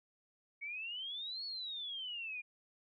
sine exponential two-way sweep, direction up then down, 2217 to 4435 to 2400 Hz, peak -40 dBFS, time 0.61-2.42 s, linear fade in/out 20 ms, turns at 1.45 s, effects none

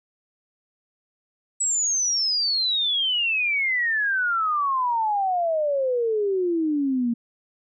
sine exponential sweep, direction down, 7910 to 230 Hz, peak -20 dBFS, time 1.6-7.14 s, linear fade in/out 10 ms, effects none

